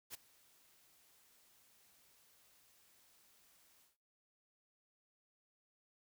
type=noise with ADSR envelope; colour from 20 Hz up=white; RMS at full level=-45 dBFS; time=0.1-3.97 s; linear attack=43 ms; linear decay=11 ms; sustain=-24 dB; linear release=150 ms; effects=noise-tail reverb RT60 0.4 s tail -22 dB re dry